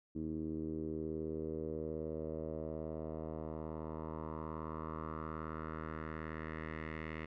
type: tone with low-pass filter sweep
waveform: 10% pulse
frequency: 78.8 Hz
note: D#2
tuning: 23 cents sharp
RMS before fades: -42 dBFS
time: 0.15-7.26 s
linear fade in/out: 10 ms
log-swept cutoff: 300 to 2200 Hz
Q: 3.3
effects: none